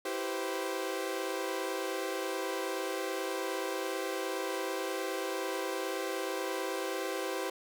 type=chord; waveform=sawtooth; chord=C major seventh; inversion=first; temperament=equal with one note detuned; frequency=329.6 / 387 / 493.9 / 523.3 Hz; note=E4 / G4 / B4 / C5; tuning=0 / -22 / 0 / 0 cents; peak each=-36 / -33 / -38 / -34 dBFS; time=0.05-7.5 s; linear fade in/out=5 ms; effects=none